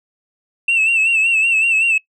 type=tone with vibrato; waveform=sine; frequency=2670 Hz; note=E7; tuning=22 cents sharp; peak=-10 dBFS; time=0.68-1.98 s; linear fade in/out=5 ms; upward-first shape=sine; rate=5.3 Hz; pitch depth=63 cents each way; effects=noise-tail reverb RT60 0.1 s tail -21 dB re dry + tanh soft clip ceiling -10 dBFS